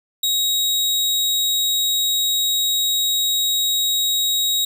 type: tone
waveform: sawtooth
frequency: 3800 Hz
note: A#7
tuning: 33 cents sharp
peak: -14 dBFS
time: 0.23-4.65 s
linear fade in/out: 5 ms
effects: none